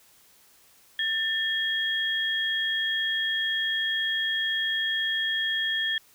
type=tone pair together; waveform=sine; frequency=1781 / 3283 Hz; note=A6 / G#7; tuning=+21 / -21 cents; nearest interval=major seventh; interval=1058 cents; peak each=-27 dBFS; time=0.99-5.98 s; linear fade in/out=2 ms; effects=white hiss -58 dBFS RMS until 6.14 s